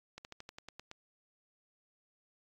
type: slowing click train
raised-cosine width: 0.2 ms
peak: -29 dBFS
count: 9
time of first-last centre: 0.18-0.914 s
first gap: 69 ms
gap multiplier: 1.08
effects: AAC 32 kbps